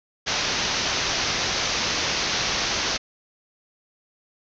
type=low-pass noise; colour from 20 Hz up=white; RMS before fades=-25 dBFS; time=0.26-2.98 s; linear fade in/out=20 ms; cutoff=6300 Hz; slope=96 dB/octave; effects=none